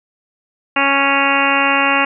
harmonic tone, 277.2 Hz, C#4, in tune, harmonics 1 / 2 / 3 / 4 / 5 / 6 / 7 / 8 / 9 / 10, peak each -22 / -23 / -20 / -19 / -21 / -23 / -22 / -23 / -21 / -19 dBFS, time 0.76-2.05 s, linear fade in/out 5 ms, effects none

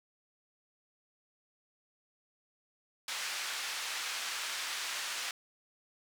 pink band-pass noise, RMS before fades -38 dBFS, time 3.08-5.31 s, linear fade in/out 2 ms, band 1500 to 7400 Hz, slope 12 dB/octave, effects none

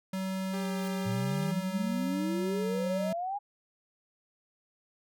square tone with vibrato, 188.6 Hz, F#3, 33 cents sharp, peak -32 dBFS, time 0.13-3.13 s, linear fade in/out 5 ms, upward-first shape square, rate 1 Hz, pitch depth 10 cents each way
sawtooth tone with pitch glide, 396.6 to 401.4 Hz, G4 to G4, +20 to +41 cents, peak -35 dBFS, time 0.53-1.52 s, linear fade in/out 10 ms, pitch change +21 cents, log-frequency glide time 0.95-1.25 s
white noise with exponential growth, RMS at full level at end -46 dBFS, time 0.64-0.88 s, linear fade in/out 5 ms, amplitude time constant 52 ms
sine exponential sweep, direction up, 110 to 830.6 Hz, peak -31 dBFS, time 1.05-3.39 s, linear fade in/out 20 ms
effects none

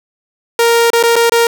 sawtooth tone with dropouts, 466.2 Hz, A#4, in tune, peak -4 dBFS, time 0.59-1.47 s, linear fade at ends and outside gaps 2 ms, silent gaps 0.903-0.932 / 1.028-1.036 / 1.157-1.163 / 1.296-1.32 s, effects none

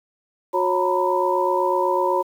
sine tone cluster, 363.5 / 548 / 919 / 987 Hz, F#4 / C#5 / A#5 / B5, -31 / -20 / -25 / -1 cents, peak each -23 dBFS, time 0.53-2.23 s, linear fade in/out 20 ms, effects 8-bit

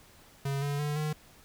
square tone with pitch steps, 138.59 / 143.06 / 147.68 / 152.45 Hz, C#3 / D3 / D3 / D#3, 0 / -45 / +10 / -35 cents, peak -30 dBFS, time 0.45-1.13 s, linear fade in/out 5 ms, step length 170 ms, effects pink hiss -57 dBFS RMS until 1.44 s

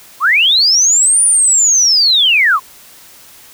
sine linear two-way sweep, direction up then down, 987.8 to 9530 to 987.8 Hz, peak -7 dBFS, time 0.2-2.6 s, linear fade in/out 50 ms, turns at 1.24 s, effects white hiss -40 dBFS RMS until 3.53 s

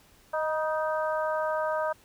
harmonic tone with a mistuned harmonic, 311.1 Hz, D#4, in tune, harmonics 2 / 3 / 4 / 5, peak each -28 / -32 / -34 / -36 dBFS, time 0.33-1.93 s, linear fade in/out 10 ms, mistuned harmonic 3, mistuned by +37 cents, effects pink hiss -59 dBFS RMS until 2.04 s

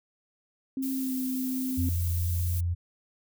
sine tone with pitch glide, 265.8 to 258.5 Hz, C4 to C4, +27 to -21 cents, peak -28 dBFS, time 0.77-1.89 s, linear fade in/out 2 ms, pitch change -48 cents, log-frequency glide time 0.95-1.14 s
violet noise, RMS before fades -38 dBFS, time 0.82-2.61 s, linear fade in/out 10 ms
sine tone, 86.7 Hz, F2, 12 cents flat, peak -25 dBFS, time 1.77-2.75 s, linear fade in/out 20 ms
effects none

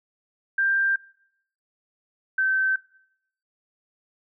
sine tone pair in turn, 1584 / 1544.2 Hz, G6 / G6, +18 / -26 cents, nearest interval unison, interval 44 cents, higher first, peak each -19 dBFS, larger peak neither, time 0.58-0.96 / 2.38-2.76 s, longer neither, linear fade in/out 5 ms, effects noise-tail reverb RT60 0.7 s tail -22 dB re dry

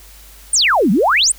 sine exponential two-way sweep, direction down then up, 9520 to 174.5 to 9520 Hz, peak -10 dBFS, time 0.53-1.32 s, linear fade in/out 5 ms, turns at 0.91 s, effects added 50 Hz sine -41 dBFS peak until 1.38 s + white hiss -43 dBFS RMS until 1.38 s

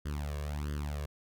sawtooth tone with flanger, 73.42 Hz, D2, in tune, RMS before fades -36 dBFS, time 0.05-1.06 s, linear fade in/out 10 ms, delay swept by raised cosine 0.62 to 1.82 ms, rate 1.5 Hz, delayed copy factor +1, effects none

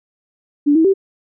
sine tone with pitch steps, 290.3 / 322.2 / 388.2 Hz, D4 / E4 / G4, -20 / -39 / -17 cents, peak -9 dBFS, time 0.66-0.939 s, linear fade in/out 20 ms, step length 93 ms, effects none

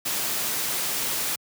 white noise, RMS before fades -27 dBFS, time 0.05-1.36 s, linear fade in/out 10 ms, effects high-pass 100 Hz 12 dB/octave

